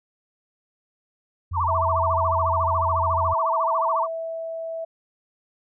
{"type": "tone with pitch glide", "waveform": "sine", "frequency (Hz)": [87.31, 86.76], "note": ["F2", "F2"], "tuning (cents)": [0, -11], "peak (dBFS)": -26, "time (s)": [1.51, 3.34], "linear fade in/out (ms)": 10, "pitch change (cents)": -11, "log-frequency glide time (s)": [1.83, 2.88]}
{"type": "tone with vibrato", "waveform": "sine", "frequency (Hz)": 1022, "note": "C6", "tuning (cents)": -41, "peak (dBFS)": -20, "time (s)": [1.53, 4.08], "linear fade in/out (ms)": 50, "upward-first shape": "sine", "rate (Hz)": 14, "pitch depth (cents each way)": 240}
{"type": "tone with tremolo", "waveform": "sine", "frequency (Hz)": 655, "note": "E5", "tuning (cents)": -11, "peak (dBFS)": -25, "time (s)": [1.68, 4.85], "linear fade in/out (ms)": 10, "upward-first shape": "sine", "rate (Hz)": 0.61, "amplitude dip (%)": 30}
{"effects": []}